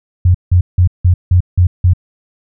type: tone bursts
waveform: sine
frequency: 89.6 Hz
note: F2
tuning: 45 cents sharp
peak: -5 dBFS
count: 7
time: 0.25-1.935 s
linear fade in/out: 5 ms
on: 95 ms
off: 170 ms
effects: none